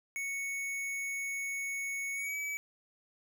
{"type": "tone with pitch glide", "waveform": "square", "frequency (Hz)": [2217, 2287], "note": ["C#7", "D7"], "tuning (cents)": [0, -47], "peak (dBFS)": -35, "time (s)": [0.16, 2.57], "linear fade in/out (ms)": 0, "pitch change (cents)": 53, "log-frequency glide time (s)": [2.14, 2.37], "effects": []}